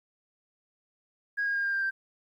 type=tone with pitch steps; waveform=sine; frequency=1644 / 1629.8 / 1615.8 / 1601.8 / 1588 / 1574.3 Hz; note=G#6 / G#6 / G#6 / G6 / G6 / G6; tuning=-18 / -33 / -48 / +37 / +22 / +7 cents; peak=-25 dBFS; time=1.37-1.91 s; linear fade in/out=20 ms; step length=90 ms; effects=tanh soft clip ceiling -22 dBFS + 11-bit